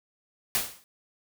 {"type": "noise with exponential decay", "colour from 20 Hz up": "white", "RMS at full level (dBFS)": -23, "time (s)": [0.55, 0.84], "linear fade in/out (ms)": 0, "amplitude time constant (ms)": 63, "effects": []}